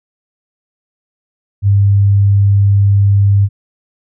sine tone, 100 Hz, G2, 35 cents sharp, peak -6 dBFS, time 1.62-3.49 s, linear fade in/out 50 ms, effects none

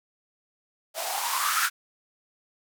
violet noise with band-pass filter sweep, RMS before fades -27 dBFS, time 0.94-1.7 s, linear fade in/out 50 ms, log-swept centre 630 to 1500 Hz, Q 7.9, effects none

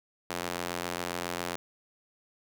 sawtooth tone with high-pass filter, 87.31 Hz, F2, in tune, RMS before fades -35 dBFS, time 0.3-1.56 s, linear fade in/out 0 ms, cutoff 380 Hz, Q 0.53, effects none

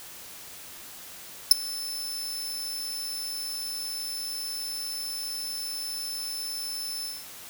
sawtooth tone with ADSR envelope, 5274 Hz, E8, in tune, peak -5 dBFS, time 1.51-7.27 s, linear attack 4 ms, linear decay 14 ms, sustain -24 dB, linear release 220 ms, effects white hiss -44 dBFS RMS until 7.49 s

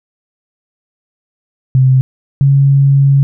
sine tone pair in turn, 130.6 / 138.49 Hz, C3 / C#3, -3 / -1 cents, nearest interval minor second, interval 102 cents, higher second, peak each -5 dBFS, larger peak neither, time 1.75-2.01 / 2.41-3.23 s, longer second, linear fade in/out 0 ms, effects none

